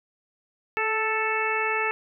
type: harmonic tone with a mistuned harmonic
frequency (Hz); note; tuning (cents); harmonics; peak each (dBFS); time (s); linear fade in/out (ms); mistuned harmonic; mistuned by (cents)
440; A4; 0; 1 / 2 / 3 / 4 / 5 / 6; -30 / -30 / -30 / -30 / -30 / -30; 0.77-1.91; 0; 1; -18
effects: none